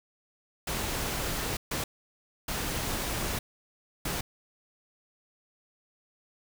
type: noise bursts at uneven times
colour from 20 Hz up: pink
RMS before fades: -32 dBFS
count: 4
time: 0.67-1.57 / 1.71-1.84 / 2.48-3.39 / 4.05-4.21 s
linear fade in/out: 5 ms
effects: none